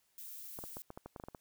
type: noise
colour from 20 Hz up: violet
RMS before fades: -48 dBFS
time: 0.18-0.82 s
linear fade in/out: 0 ms
type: clicks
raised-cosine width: 1 ms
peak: -31 dBFS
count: 11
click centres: 0.589 / 0.639 / 0.769 / 0.904 / 0.975 / 1.06 / 1.162 / 1.199 / 1.238 / 1.285 / 1.348 s
effects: white hiss -75 dBFS RMS until 1.4 s